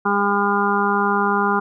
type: harmonic tone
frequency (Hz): 202.1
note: G#3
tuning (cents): -47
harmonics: 1 / 2 / 4 / 5 / 6 / 7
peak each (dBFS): -23 / -23 / -23 / -23 / -23 / -23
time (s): 0.05-1.6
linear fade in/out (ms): 10
effects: none